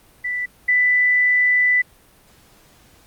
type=tone pair in turn; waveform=sine; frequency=1978 / 1988.1 Hz; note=B6 / B6; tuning=+2 / +11 cents; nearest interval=unison; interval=9 cents; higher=second; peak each=-21 / -13 dBFS; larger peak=second; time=0.24-0.46 / 0.68-1.82 s; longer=second; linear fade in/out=10 ms; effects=pink hiss -52 dBFS RMS until 3.06 s + Opus 32 kbps